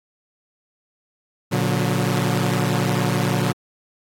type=tone cluster; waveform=sawtooth; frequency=117.4 / 144 / 181.7 Hz; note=A#2 / D3 / F#3; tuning=+13 / -34 / -31 cents; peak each=-19 dBFS; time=1.51-3.53 s; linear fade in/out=20 ms; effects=AAC 48 kbps